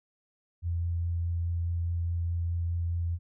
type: tone with vibrato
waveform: sine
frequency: 85.3 Hz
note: F2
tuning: 40 cents flat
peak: -27 dBFS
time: 0.62-3.19 s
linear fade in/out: 50 ms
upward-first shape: triangle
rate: 4.8 Hz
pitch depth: 12 cents each way
effects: none